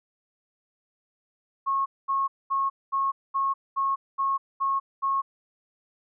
sine tone bursts, 1091 Hz, C#6, 28 cents flat, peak -22 dBFS, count 9, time 1.66-5.22 s, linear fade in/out 20 ms, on 200 ms, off 220 ms, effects none

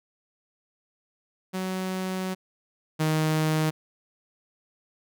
sawtooth tone pair in turn, 186.9 / 156.31 Hz, F#3 / D#3, +18 / +8 cents, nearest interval minor third, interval 310 cents, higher first, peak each -24 / -18 dBFS, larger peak second, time 1.53-2.35 / 2.99-3.71 s, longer first, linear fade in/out 20 ms, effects none

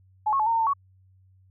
sine tone with pitch steps, 854 / 1093 / 861 / 918 / 911 / 897 / 1119 Hz, G#5 / C#6 / A5 / A#5 / A#5 / A5 / C#6, +48 / -25 / -38 / -27 / -40 / +33 / +16 cents, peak -20 dBFS, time 0.26-0.736 s, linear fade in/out 10 ms, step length 68 ms, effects added 94 Hz sine -55 dBFS peak until 1.5 s

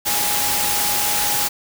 sine tone in noise, 828 Hz, G#5, 5 cents flat, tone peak -27 dBFS, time 0.05-1.49 s, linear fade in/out 20 ms, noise white, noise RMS -20 dBFS, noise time 0.05-1.49 s, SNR -10 dB, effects none

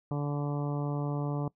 harmonic tone, 144.9 Hz, D3, 23 cents flat, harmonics 1 / 2 / 3 / 4 / 5 / 6 / 7 / 8, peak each -30 / -36 / -40 / -42 / -44 / -46 / -47 / -48 dBFS, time 0.11-1.48 s, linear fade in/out 2 ms, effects noise-tail reverb RT60 0.1 s tail -22 dB re dry

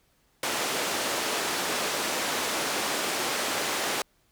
pink band-pass noise, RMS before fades -29 dBFS, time 0.43-4.02 s, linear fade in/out 2 ms, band 370 to 10000 Hz, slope 12 dB/octave, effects pink hiss -67 dBFS RMS until 4.31 s

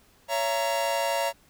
45% pulse chord, A# diminished, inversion first, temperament just, 559.4 / 671.3 / 932.3 Hz, C#5 / E5 / A#5, +16 / +31 / 0 cents, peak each -29 dBFS, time 0.28-1.33 s, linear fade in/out 50 ms, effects pink hiss -60 dBFS RMS until 1.49 s

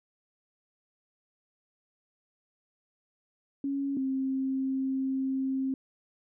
sine tone pair in turn, 277.3 / 265.9 Hz, C#4 / C4, +1 / +28 cents, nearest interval minor second, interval 73 cents, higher first, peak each -28 / -27 dBFS, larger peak second, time 3.64-3.97 / 3.97-5.74 s, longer second, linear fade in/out 2 ms, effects none

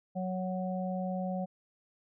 harmonic tone, 185 Hz, F#3, in tune, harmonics 1 / 3 / 4, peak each -33 / -38 / -39 dBFS, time 0.15-1.46 s, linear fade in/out 20 ms, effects none

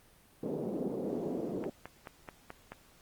white band-pass noise, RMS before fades -36 dBFS, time 0.43-1.7 s, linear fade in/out 5 ms, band 170 to 480 Hz, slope 24 dB/octave
click train, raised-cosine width 0.5 ms, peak -27 dBFS, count 6, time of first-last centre 1.64-2.72 s, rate 4.63 Hz
effects pink hiss -62 dBFS RMS until 3.01 s + Opus 32 kbps

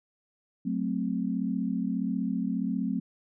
sine chord, F# diminished, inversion none, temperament equal, 185 / 220 / 261.6 Hz, F#3 / A3 / C4, 0 / 0 / 0 cents, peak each -31 dBFS, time 0.65-3 s, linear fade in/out 10 ms, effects none

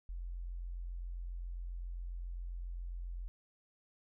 sine tone, 43.71 Hz, F1, 2 cents sharp, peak -39 dBFS, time 0.09-3.28 s, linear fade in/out 0 ms, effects none

